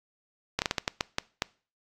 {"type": "slowing click train", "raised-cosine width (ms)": 0.2, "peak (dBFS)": -8, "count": 9, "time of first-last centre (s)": [0.59, 1.421], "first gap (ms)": 29, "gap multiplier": 1.35, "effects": ["noise-tail reverb RT60 0.4 s tail -23 dB re dry", "AAC 64 kbps"]}